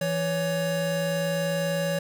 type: tone pair together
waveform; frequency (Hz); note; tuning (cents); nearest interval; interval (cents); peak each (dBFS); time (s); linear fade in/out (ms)
square; 166.9 / 561; E3 / C#5; +22 / +21; octave + major sixth; 2099; -29 / -27; 0.01-1.99; 5
effects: none